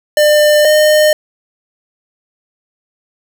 square tone pair in turn, 599 / 609.5 Hz, D5 / D#5, +34 / -36 cents, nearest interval unison, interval 30 cents, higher second, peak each -7 dBFS, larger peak neither, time 0.17-0.65 / 0.65-1.13 s, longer neither, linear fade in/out 2 ms, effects none

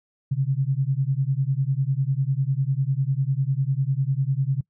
sine beating tone pair, 131 / 141 Hz, C3 / C#3, +2 / +30 cents, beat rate 10 Hz, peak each -23 / -23 dBFS, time 0.31-4.61 s, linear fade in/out 10 ms, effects noise-tail reverb RT60 0.1 s tail -23 dB re dry

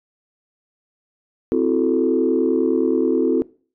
sine chord, F# half-diminished seventh, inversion second, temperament equal with one note detuned, 260.4 / 329.6 / 370 / 440 Hz, C4 / E4 / F#4 / A4, -8 / 0 / 0 / 0 cents, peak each -20 dBFS, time 1.52-3.42 s, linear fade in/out 0 ms, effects noise-tail reverb RT60 0.4 s tail -22 dB re dry + tanh soft clip ceiling -7 dBFS

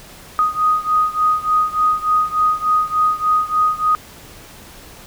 sine beating tone pair, 1244.5 / 1247.9 Hz, D#6 / D#6, 0 / +5 cents, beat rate 3.4 Hz, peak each -16 / -18 dBFS, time 0.39-3.95 s, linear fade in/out 0 ms, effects pink hiss -40 dBFS RMS until 5.06 s

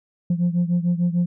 sine beating tone pair, 172.7 / 179.4 Hz, F3 / F3, -19 / +47 cents, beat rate 6.7 Hz, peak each -18 / -21 dBFS, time 0.3-1.26 s, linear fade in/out 5 ms, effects tanh soft clip ceiling -14 dBFS

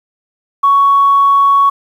sine tone, 1115 Hz, C#6, 10 cents sharp, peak -5 dBFS, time 0.63-1.7 s, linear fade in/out 10 ms, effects tanh soft clip ceiling -1 dBFS + 7-bit

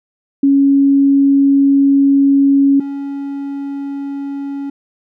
sine / triangle tone pair in turn, 277.2 / 279.3 Hz, C#4 / C#4, 0 / +13 cents, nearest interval unison, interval 13 cents, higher second, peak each -7 / -18 dBFS, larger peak first, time 0.43-2.8 / 2.8-4.7 s, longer first, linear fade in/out 5 ms, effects none

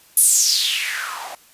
blue noise with band-pass filter sweep, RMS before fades -19 dBFS, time 0.17-1.35 s, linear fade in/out 2 ms, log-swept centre 11000 to 670 Hz, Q 5, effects white hiss -51 dBFS RMS until 1.53 s + resampled to 32000 Hz

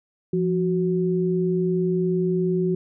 sine tone pair together, 172.91 / 370 Hz, F3 / F#4, -17 / 0 cents, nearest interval octave + minor second, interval 1317 cents, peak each -22 dBFS, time 0.33-2.75 s, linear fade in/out 5 ms, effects none

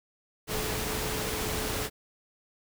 sine tone in noise, 431.1 Hz, A4, 35 cents flat, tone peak -37 dBFS, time 0.47-1.9 s, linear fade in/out 50 ms, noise pink, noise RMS -32 dBFS, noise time 0.47-1.9 s, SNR -8 dB, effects none

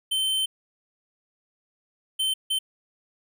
square tone bursts at uneven times, 3091 Hz, G7, 25 cents flat, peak -23 dBFS, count 3, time 0.11-0.46 / 2.19-2.34 / 2.5-2.59 s, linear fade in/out 10 ms, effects none

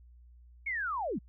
sine linear sweep, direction down, 2243 to 146.83 Hz, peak -31 dBFS, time 0.66-1.19 s, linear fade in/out 10 ms, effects added 60 Hz sine -53 dBFS peak until 1.28 s

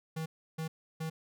square tone bursts, 160 Hz, D#3, 49 cents sharp, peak -35 dBFS, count 3, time 0.16-1.1 s, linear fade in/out 10 ms, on 100 ms, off 320 ms, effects none

